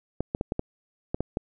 clicks, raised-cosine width 2 ms, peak -13 dBFS, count 8, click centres 0.206 / 0.349 / 0.411 / 0.521 / 0.594 / 1.145 / 1.206 / 1.371 s, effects none

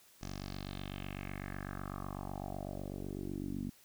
10% pulse tone with low-pass filter sweep, 48 Hz, G1, 36 cents flat, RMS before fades -42 dBFS, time 0.21-3.7 s, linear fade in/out 10 ms, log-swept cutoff 6300 to 240 Hz, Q 3.6, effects white hiss -63 dBFS RMS until 3.84 s

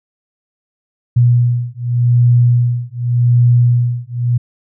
sine beating tone pair, 120.7 / 121.56 Hz, B2 / B2, -39 / -27 cents, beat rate 0.86 Hz, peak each -12 dBFS, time 1.16-4.38 s, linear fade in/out 10 ms, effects none

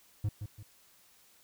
triangle tone with echo, 103.83 Hz, G#2, in tune, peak -26 dBFS, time 0.24-0.29 s, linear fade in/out 5 ms, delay 170 ms, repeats 2, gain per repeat -8 dB, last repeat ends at 0.63 s, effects white hiss -63 dBFS RMS until 1.43 s

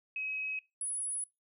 sine tone pair in turn, 2549 / 10196 Hz, D#7 / D#9, +41 / +41 cents, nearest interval 2 octaves, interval 2400 cents, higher second, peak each -34 / -33 dBFS, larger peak second, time 0.16-0.59 / 0.81-1.24 s, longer neither, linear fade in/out 2 ms, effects noise-tail reverb RT60 0.2 s tail -19 dB re dry

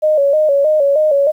sine tone with vibrato, 587.3 Hz, D5, in tune, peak -9 dBFS, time 0.02-1.32 s, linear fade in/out 20 ms, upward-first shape square, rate 3.2 Hz, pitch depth 82 cents each way, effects 8-bit

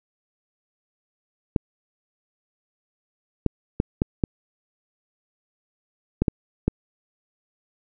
clicks, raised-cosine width 3 ms, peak -6 dBFS, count 8, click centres 1.562 / 3.463 / 3.801 / 4.019 / 4.238 / 6.22 / 6.282 / 6.68 s, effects none

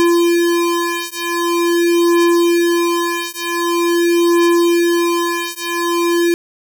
square beating tone pair, 342.6 / 343.05 Hz, F4 / F4, -33 / -31 cents, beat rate 0.45 Hz, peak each -16 dBFS, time 0-6.34 s, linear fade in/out 0 ms, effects none

